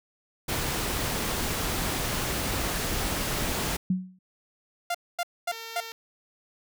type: noise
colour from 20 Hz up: pink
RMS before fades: -29 dBFS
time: 0.48-3.77 s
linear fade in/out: 10 ms
type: tone with exponential decay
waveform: sine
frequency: 185 Hz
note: F#3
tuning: in tune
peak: -19 dBFS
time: 3.9-4.19 s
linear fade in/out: 5 ms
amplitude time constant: 62 ms
type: tone bursts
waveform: sawtooth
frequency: 697 Hz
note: F5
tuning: 4 cents flat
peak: -22 dBFS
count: 4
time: 4.9-5.804 s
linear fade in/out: 5 ms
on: 46 ms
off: 240 ms
type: tone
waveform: 5% pulse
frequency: 454.5 Hz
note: A#4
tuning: 44 cents flat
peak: -26 dBFS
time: 5.52-5.92 s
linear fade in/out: 0 ms
effects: none